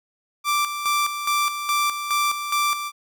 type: tone with tremolo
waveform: sawtooth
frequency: 1174.7 Hz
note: D6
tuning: in tune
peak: -15 dBFS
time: 0.44-2.92 s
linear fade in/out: 50 ms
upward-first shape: square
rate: 2.4 Hz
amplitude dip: 60%
effects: none